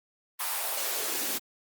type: noise with high-pass filter sweep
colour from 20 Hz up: white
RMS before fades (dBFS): -31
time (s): 0.39-1.39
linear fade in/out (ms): 20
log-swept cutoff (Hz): 1000 to 240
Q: 2.3
effects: Opus 32 kbps